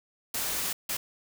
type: noise bursts at uneven times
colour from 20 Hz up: white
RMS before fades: -31 dBFS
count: 2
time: 0.34-0.73 / 0.89-0.97 s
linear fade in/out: 5 ms
effects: none